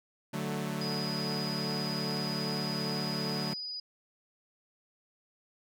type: chord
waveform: sawtooth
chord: D major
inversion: none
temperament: equal with one note detuned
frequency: 147.51 / 185 / 220 Hz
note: D3 / F#3 / A3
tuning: +8 / 0 / 0 cents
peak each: -33 dBFS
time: 0.33-3.54 s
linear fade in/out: 10 ms
type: tone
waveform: sine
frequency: 4941 Hz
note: D#8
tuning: 13 cents flat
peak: -36 dBFS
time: 0.81-3.8 s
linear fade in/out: 5 ms
effects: none